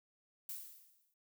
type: noise with exponential decay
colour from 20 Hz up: violet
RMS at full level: -42 dBFS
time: 0.49-1.14 s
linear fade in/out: 2 ms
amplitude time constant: 140 ms
effects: noise-tail reverb RT60 0.4 s tail -25 dB re dry